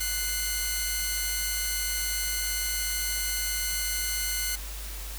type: tone pair together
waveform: 5% pulse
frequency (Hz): 1480 / 2093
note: F#6 / C7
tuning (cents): 0 / 0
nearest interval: tritone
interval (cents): 600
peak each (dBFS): -20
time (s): 0-4.56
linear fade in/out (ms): 10
effects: added 50 Hz sine -36 dBFS peak until 5.18 s + white hiss -41 dBFS RMS until 5.18 s